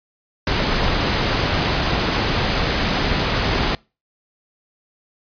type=noise; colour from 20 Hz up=pink; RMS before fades=-19 dBFS; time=0.47-3.75 s; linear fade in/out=2 ms; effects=noise-tail reverb RT60 0.3 s tail -26 dB re dry + resampled to 11025 Hz